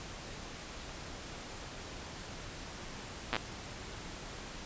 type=slowing click train; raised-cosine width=0.3 ms; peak=-15 dBFS; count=5; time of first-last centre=3.33-3.365 s; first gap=8 ms; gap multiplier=1.06; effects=pink hiss -45 dBFS RMS until 4.65 s + resampled to 16000 Hz

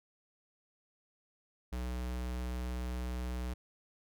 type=tone; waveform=square; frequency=61.74 Hz; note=B1; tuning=in tune; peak=-36 dBFS; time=1.72-3.54 s; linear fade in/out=10 ms; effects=none

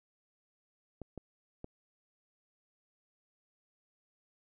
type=clicks; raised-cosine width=2 ms; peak=-29 dBFS; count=3; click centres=1.017 / 1.177 / 1.644 s; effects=none

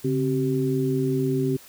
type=tone cluster; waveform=sine; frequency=140 / 264.9 / 385.6 Hz; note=C#3 / C4 / G4; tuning=+18 / +22 / -28 cents; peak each=-25 dBFS; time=0.04-1.57 s; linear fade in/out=10 ms; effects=white hiss -48 dBFS RMS until 1.68 s

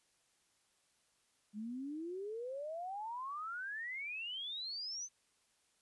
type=exponential sweep; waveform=sine; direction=up; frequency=203.3 to 6272 Hz; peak=-40 dBFS; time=1.53-5.09 s; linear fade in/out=50 ms; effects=white hiss -75 dBFS RMS until 5.81 s + resampled to 24000 Hz

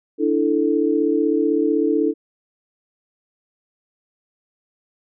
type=chord; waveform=sine; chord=D suspended second; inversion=none; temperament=equal; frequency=293.7 / 329.6 / 440 Hz; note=D4 / E4 / A4; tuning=0 / 0 / 0 cents; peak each=-20 dBFS; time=0.18-2.14 s; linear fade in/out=50 ms; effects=none

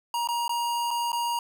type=tone with dropouts; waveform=square; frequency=946 Hz; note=A#5; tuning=25 cents sharp; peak=-26 dBFS; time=0.14-1.39 s; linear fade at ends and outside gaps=2 ms; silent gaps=0.274-0.287 / 0.48-0.493 / 0.907-0.911 / 1.119-1.129 s; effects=none

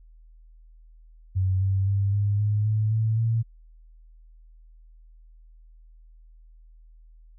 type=tone with pitch steps; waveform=sine; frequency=94 / 96.59 / 99.24 / 101.98 / 104.78 / 107.67 / 110.63 / 113.67 Hz; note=F#2 / G2 / G2 / G#2 / G#2 / A2 / A2 / A#2; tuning=+28 / -25 / +22 / -31 / +16 / -37 / +10 / -43 cents; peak=-20 dBFS; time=1.35-3.43 s; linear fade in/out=20 ms; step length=260 ms; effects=added 40 Hz sine -48 dBFS peak until 7.38 s

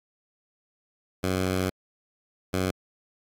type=tone bursts at uneven times; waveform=10% pulse; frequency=93.1 Hz; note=F#2; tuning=11 cents sharp; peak=-16 dBFS; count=2; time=1.23-1.7 / 2.53-2.71 s; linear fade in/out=10 ms; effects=AAC 48 kbps

